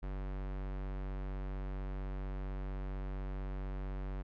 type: tone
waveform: square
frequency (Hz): 47.84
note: G1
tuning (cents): -41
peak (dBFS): -38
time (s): 0.02-4.23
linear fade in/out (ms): 20
effects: low-pass 2000 Hz 12 dB/octave